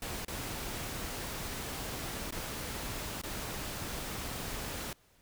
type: noise with dropouts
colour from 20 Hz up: pink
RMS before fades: -39 dBFS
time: 0.02-4.93 s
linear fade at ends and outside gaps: 2 ms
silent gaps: 0.249-0.281 / 2.308-2.323 / 3.216-3.235 s
effects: pink hiss -66 dBFS RMS until 5.21 s